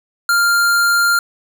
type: tone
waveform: square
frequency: 1396.9 Hz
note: F6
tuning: in tune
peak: -12 dBFS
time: 0.29-1.19 s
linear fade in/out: 2 ms
effects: none